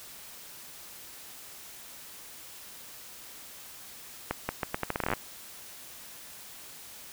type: accelerating click train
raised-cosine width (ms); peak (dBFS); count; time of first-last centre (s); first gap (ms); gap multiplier
0.5; -13; 15; 4.31-5.136; 180; 0.79
effects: white hiss -47 dBFS RMS until 7.12 s